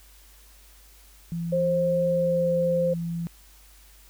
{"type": "tone", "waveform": "sine", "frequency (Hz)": 168.8, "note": "E3", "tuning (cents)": 41, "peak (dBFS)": -27, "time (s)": [1.32, 3.27], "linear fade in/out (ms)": 0}
{"type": "tone with pitch glide", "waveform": "sine", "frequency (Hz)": [530, 522.4], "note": ["C5", "C5"], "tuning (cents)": [22, -3], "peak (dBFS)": -21, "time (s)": [1.52, 2.94], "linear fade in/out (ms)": 10, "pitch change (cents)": -25, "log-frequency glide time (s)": [2.07, 2.5]}
{"effects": ["added 50 Hz sine -52 dBFS peak until 4.09 s", "white hiss -55 dBFS RMS until 4.09 s"]}